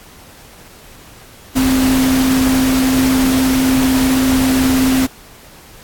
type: tone in noise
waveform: sine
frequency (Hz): 261.6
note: C4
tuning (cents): 0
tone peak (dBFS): -11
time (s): 1.55-5.07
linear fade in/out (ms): 20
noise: pink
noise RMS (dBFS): -20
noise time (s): 1.55-5.07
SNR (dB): +6
effects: pink hiss -41 dBFS RMS until 5.83 s + AAC 64 kbps